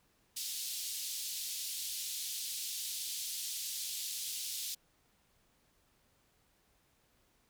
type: band-pass noise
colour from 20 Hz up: pink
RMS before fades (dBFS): -40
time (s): 0.36-4.75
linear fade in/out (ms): 10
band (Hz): 3500 to 16000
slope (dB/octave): 24
effects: pink hiss -72 dBFS RMS until 7.49 s